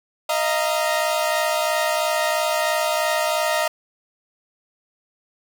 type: chord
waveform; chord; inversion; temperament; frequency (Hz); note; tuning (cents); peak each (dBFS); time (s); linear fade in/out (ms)
sawtooth; Eb suspended second; none; equal with one note detuned; 622.3 / 685.3 / 932.3; Eb5 / F5 / Bb5; 0 / -33 / 0; -18 / -21 / -22; 0.29-3.68; 5
effects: none